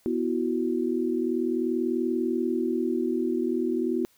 sine chord, B suspended fourth, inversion none, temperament equal, 246.9 / 329.6 / 370 Hz, B3 / E4 / F#4, 0 / 0 / 0 cents, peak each -28 dBFS, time 0.06-4.05 s, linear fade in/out 0 ms, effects white hiss -63 dBFS RMS until 4.17 s

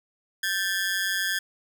sawtooth ring-modulated tone, 1661.2 Hz, G#6, in tune, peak -18 dBFS, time 0.43-1.39 s, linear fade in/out 5 ms, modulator 94.2 Hz, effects none

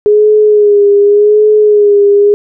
sine tone with vibrato, 415.3 Hz, G#4, in tune, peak -3 dBFS, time 0.06-2.34 s, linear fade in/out 0 ms, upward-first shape sine, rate 0.87 Hz, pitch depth 44 cents each way, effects none

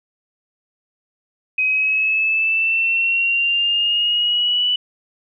sine exponential sweep, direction up, 2520 to 2973 Hz, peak -15 dBFS, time 1.58-4.76 s, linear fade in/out 5 ms, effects none

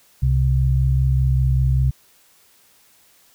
sine tone pair together, 65.69 / 130.81 Hz, C2 / C3, +7 / 0 cents, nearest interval octave, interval 1193 cents, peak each -17 / -17 dBFS, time 0.22-1.91 s, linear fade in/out 10 ms, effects white hiss -55 dBFS RMS until 3.34 s

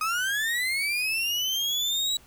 35% pulse linear sweep, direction up, 1244.5 to 3912 Hz, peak -23 dBFS, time 0.01-2.17 s, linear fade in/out 2 ms, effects pink hiss -55 dBFS RMS until 2.26 s

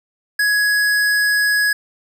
sine tone with hard clipping, 1673 Hz, G#6, 12 cents sharp, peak -15 dBFS, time 0.39-1.73 s, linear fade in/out 5 ms, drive 17 dB, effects none

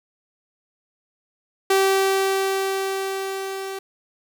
sawtooth tone with level ramp, 386.9 Hz, G4, 23 cents flat, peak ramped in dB -11 to -25 dBFS, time 1.7-3.79 s, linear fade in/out 5 ms, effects 8-bit

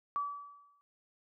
sine tone with exponential decay, 1149 Hz, D6, 38 cents flat, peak -29 dBFS, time 0.16-0.81 s, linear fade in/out 0 ms, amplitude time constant 140 ms, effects none

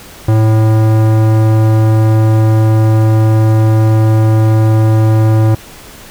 sine tone with tanh clipping, 109.8 Hz, A2, 3 cents flat, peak -8 dBFS, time 0.28-5.55 s, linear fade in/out 5 ms, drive 18 dB, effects pink hiss -34 dBFS RMS until 6.1 s

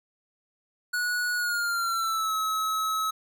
square tone with pitch glide, 1463 to 1288.4 Hz, F#6 to E6, -20 to -40 cents, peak -26 dBFS, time 0.93-3.11 s, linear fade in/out 10 ms, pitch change -220 cents, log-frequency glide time 1.35-2.34 s, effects none

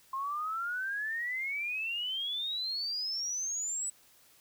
sine exponential sweep, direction up, 1055 to 8020 Hz, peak -32 dBFS, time 0.13-3.9 s, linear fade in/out 5 ms, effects white hiss -62 dBFS RMS until 4.4 s

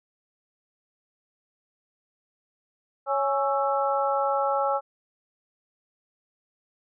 harmonic tone with a mistuned harmonic, 277.2 Hz, C#4, in tune, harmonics 2 / 3 / 4 / 5, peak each -26 / -26 / -33 / -28 dBFS, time 3.06-4.81 s, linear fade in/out 50 ms, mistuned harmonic 5, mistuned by -78 cents, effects none

